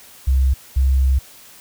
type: tone pair in turn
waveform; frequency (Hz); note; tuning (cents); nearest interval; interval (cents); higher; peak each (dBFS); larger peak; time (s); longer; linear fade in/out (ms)
sine; 66 / 66.24; C2 / C2; +16 / +22; unison; 6; second; -12; neither; 0.27-0.54 / 0.76-1.19; second; 10
effects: white hiss -44 dBFS RMS until 1.6 s